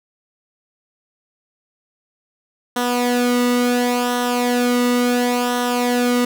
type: tone with flanger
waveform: sawtooth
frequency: 244.7 Hz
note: B3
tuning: 16 cents flat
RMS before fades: -18 dBFS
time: 2.76-6.25 s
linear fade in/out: 5 ms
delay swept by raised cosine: 0.42 to 1.24 ms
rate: 0.71 Hz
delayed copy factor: -0.65
effects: none